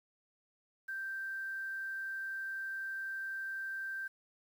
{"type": "tone with quantisation", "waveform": "sine", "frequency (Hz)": 1568, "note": "G6", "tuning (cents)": 0, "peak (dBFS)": -37, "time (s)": [0.88, 4.08], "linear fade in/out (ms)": 10, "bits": 10, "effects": []}